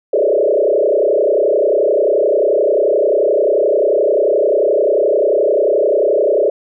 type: tone with frequency modulation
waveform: sine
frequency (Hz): 498.5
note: B4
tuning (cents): +16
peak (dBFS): -10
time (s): 0.13-6.5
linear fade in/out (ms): 5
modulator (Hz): 31.4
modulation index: 3.6
effects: none